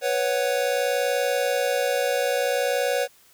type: chord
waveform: square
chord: B suspended second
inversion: none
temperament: equal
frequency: 493.9 / 554.4 / 740 Hz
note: B4 / C#5 / F#5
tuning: 0 / 0 / 0 cents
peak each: -26 / -25 / -30 dBFS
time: 0.01-3.08 s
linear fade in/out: 50 ms
effects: white hiss -56 dBFS RMS until 3.33 s